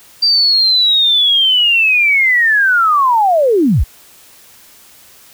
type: linear sweep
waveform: sine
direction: down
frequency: 4720 to 34.65 Hz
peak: -8 dBFS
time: 0.22-3.84 s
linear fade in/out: 10 ms
effects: white hiss -43 dBFS RMS until 5.33 s